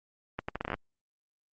accelerating click train, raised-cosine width 0.5 ms, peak -17 dBFS, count 10, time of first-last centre 0.39-0.741 s, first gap 95 ms, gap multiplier 0.75, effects Opus 24 kbps

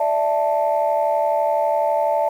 sine chord, D suspended second, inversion none, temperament equal, 587.3 / 659.3 / 880 Hz, D5 / E5 / A5, 0 / 0 / 0 cents, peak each -20 dBFS, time 0-2.29 s, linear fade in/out 5 ms, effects tanh soft clip ceiling -9 dBFS + 8-bit

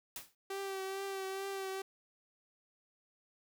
white noise with exponential decay, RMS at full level -40 dBFS, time 0.16-0.35 s, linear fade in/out 2 ms, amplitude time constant 40 ms
sawtooth tone with vibrato, 387.7 Hz, G4, 19 cents flat, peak -34 dBFS, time 0.5-1.82 s, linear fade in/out 5 ms, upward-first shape triangle, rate 2.3 Hz, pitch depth 31 cents each way
effects none

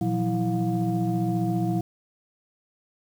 sine tone cluster, 120 / 167 / 181.8 / 328.2 / 711 Hz, B2 / E3 / F#3 / E4 / F5, -49 / +23 / -30 / -8 / +31 cents, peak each -27 / -31 / -26 / -27 / -32 dBFS, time 0.01-1.81 s, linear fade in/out 5 ms, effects tanh soft clip ceiling -14 dBFS + 8-bit

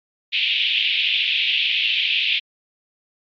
pink band-pass noise, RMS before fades -20 dBFS, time 0.32-2.4 s, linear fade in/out 20 ms, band 2500 to 3500 Hz, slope 48 dB/octave, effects MP3 64 kbps

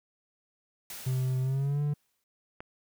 white noise with exponential decay, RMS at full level -40 dBFS, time 0.9-2.24 s, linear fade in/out 2 ms, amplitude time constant 290 ms
triangle tone with pitch glide, 129.2 to 146.71 Hz, C3 to D3, -21 to -1 cents, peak -24 dBFS, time 1.06-1.94 s, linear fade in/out 10 ms, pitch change +220 cents, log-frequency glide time 1.41-1.82 s
click, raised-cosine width 0.5 ms, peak -26 dBFS, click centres 2.605 s
effects none

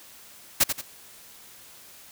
white noise with echo, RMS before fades -18 dBFS, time 0.6-0.64 s, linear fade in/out 10 ms, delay 88 ms, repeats 2, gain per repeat -8 dB, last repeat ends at 0.816 s, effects white hiss -49 dBFS RMS until 2.11 s

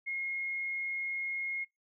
sine tone, 2152 Hz, C7, 48 cents sharp, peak -33 dBFS, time 0.06-1.65 s, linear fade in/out 20 ms, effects noise-tail reverb RT60 0.2 s tail -24 dB re dry

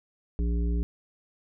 harmonic tone, 58.27 Hz, A#1, in tune, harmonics 1 / 3 / 5 / 7, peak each -24 / -34 / -38 / -41 dBFS, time 0.39-0.83 s, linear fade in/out 0 ms, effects none

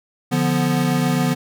square chord, B diminished, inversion first, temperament equal, 146.83 / 174.61 / 246.9 Hz, D3 / F3 / B3, 0 / 0 / 0 cents, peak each -22 / -22 / -21 dBFS, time 0.31-1.35 s, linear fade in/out 20 ms, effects none

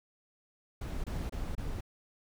brown noise bursts, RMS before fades -36 dBFS, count 4, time 0.81-1.808 s, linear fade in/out 5 ms, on 230 ms, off 26 ms, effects none

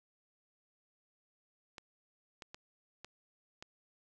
clicks, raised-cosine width 0.2 ms, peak -29 dBFS, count 5, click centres 1.782 / 2.422 / 2.545 / 3.046 / 3.625 s, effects none

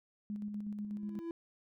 sine tone with tremolo, 207.7 Hz, G#3, in tune, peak -36 dBFS, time 0.3-1.19 s, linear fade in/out 0 ms, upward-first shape square, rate 8.2 Hz, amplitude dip 35%
triangle tone with exponential growth, 334.8 Hz, E4, 27 cents sharp, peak -33 dBFS, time 0.8-1.31 s, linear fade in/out 1 ms, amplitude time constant 110 ms
effects none

